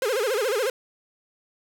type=tone with vibrato; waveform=45% pulse; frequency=466.7 Hz; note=A#4; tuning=2 cents sharp; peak=-22 dBFS; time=0.02-0.7 s; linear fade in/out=2 ms; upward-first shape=sine; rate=14 Hz; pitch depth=250 cents each way; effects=none